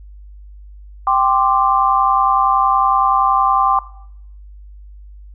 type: chord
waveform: sine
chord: G suspended fourth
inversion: none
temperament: just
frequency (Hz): 784 / 1045.3 / 1176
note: G5 / C6 / D6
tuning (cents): 0 / -2 / +2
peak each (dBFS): -16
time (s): 1.07-3.79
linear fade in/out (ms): 2
effects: noise-tail reverb RT60 0.7 s tail -18 dB re dry + added 50 Hz sine -35 dBFS peak until 5.34 s